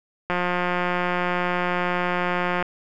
click train, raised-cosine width 0.5 ms, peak -9 dBFS, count 415, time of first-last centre 0.3-2.626 s, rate 178 Hz, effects none

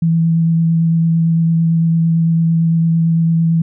sine tone with vibrato, 164.81 Hz, E3, in tune, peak -10 dBFS, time 0.02-3.62 s, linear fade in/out 5 ms, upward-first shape sine, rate 8.9 Hz, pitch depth 12 cents each way, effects none

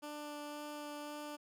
15% pulse tone with vibrato, 295.4 Hz, D4, 10 cents sharp, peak -37 dBFS, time 0.02-1.37 s, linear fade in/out 20 ms, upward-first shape sine, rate 1.9 Hz, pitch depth 8 cents each way, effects none

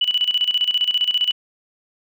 sine tone with tremolo, 2960 Hz, F#7, in tune, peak -14 dBFS, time 0.01-1.32 s, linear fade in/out 5 ms, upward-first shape square, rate 15 Hz, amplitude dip 75%, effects none

